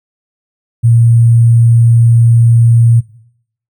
sine tone with sample-and-hold, 116.54 Hz, A#2, in tune, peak -4 dBFS, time 0.83-3.01 s, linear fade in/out 20 ms, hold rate 8820 Hz, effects noise-tail reverb RT60 0.7 s tail -19 dB re dry

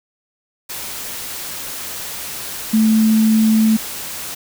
sine tone in noise, 219.8 Hz, A3, 2 cents flat, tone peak -10 dBFS, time 2.73-3.77 s, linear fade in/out 10 ms, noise white, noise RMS -28 dBFS, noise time 0.69-4.35 s, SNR +15 dB, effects none

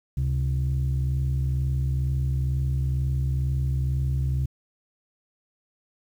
sine tone pair together, 70 / 132.14 Hz, C#2 / C3, +18 / +17 cents, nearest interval major seventh, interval 1099 cents, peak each -23 dBFS, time 0.17-4.46 s, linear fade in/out 5 ms, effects tanh soft clip ceiling -18 dBFS + 9-bit

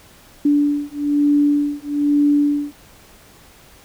sine beating tone pair, 290 / 291.1 Hz, D4 / D4, -22 / -15 cents, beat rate 1.1 Hz, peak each -17 dBFS, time 0.45-2.73 s, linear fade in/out 5 ms, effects pink hiss -47 dBFS RMS until 3.84 s

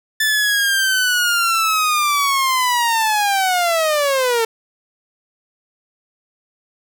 sawtooth linear sweep, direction down, 1759 to 445.5 Hz, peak -11 dBFS, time 0.2-4.45 s, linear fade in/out 5 ms, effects none

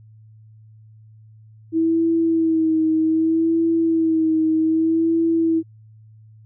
sine tone with vibrato, 323.5 Hz, E4, 32 cents flat, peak -15 dBFS, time 1.72-5.63 s, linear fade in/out 50 ms, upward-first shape sine, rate 0.64 Hz, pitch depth 35 cents each way, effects added 109 Hz sine -44 dBFS peak until 6.45 s

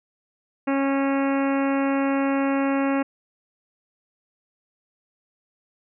harmonic tone, 274.4 Hz, C#4, 17 cents flat, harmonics 1 / 2 / 3 / 4 / 5 / 6 / 7 / 8 / 9 / 10, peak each -21 / -27 / -31 / -33 / -35 / -37 / -38 / -39 / -40 / -41 dBFS, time 0.67-3.03 s, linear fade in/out 10 ms, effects none

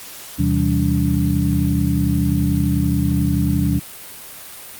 sine tone cluster, 79.5 / 129 / 164.5 / 195.9 / 287.2 Hz, D#2 / C3 / E3 / G3 / D4, +38 / -24 / -3 / -1 / -39 cents, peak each -21 dBFS, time 0.38-3.8 s, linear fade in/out 20 ms, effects white hiss -36 dBFS RMS until 4.79 s + Opus 48 kbps

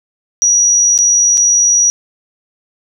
sine tone with dropouts, 5800 Hz, F#8, 35 cents flat, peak -7 dBFS, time 0.42-1.9 s, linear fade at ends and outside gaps 0 ms, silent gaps 0.978-0.988 / 1.373-1.378 s, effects none

